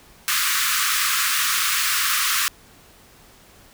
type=high-pass noise; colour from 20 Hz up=pink; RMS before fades=-21 dBFS; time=0.28-2.48 s; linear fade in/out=0 ms; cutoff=1100 Hz; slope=96 dB/octave; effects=pink hiss -50 dBFS RMS until 3.73 s